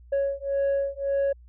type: beating tone pair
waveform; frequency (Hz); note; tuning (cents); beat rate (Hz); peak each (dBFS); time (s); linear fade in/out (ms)
sine; 554 / 555.8; C#5 / C#5; -1 / +4; 1.8; -24; 0.12-1.33; 10
effects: tanh soft clip ceiling -20 dBFS + added 60 Hz sine -47 dBFS peak until 1.48 s